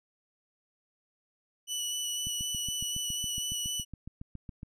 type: tone with vibrato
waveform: 20% pulse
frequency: 2960 Hz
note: F#7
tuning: in tune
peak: -26 dBFS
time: 1.67-3.85 s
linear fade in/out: 50 ms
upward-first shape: square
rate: 4 Hz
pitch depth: 9 cents each way
type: click train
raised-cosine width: 5 ms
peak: -29 dBFS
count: 18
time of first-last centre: 2.27-4.631 s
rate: 7.2 Hz
effects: none